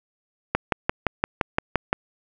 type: click train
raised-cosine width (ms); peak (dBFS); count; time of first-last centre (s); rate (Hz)
0.5; -4; 9; 0.55-1.929; 5.8
effects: none